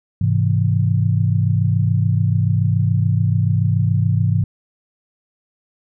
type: chord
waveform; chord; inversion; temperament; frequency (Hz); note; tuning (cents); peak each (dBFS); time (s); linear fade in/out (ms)
sine; Ab augmented; none; equal; 103.83 / 130.81 / 164.81; Ab2 / C3 / E3; 0 / 0 / 0; -16 / -19 / -20; 0.21-4.44; 5
effects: none